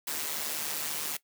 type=noise with amplitude modulation; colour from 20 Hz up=white; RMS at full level=-31 dBFS; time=0.07-1.17 s; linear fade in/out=5 ms; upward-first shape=sine; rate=151 Hz; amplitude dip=65%; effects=noise-tail reverb RT60 0.1 s tail -18 dB re dry + high-pass 150 Hz 12 dB/octave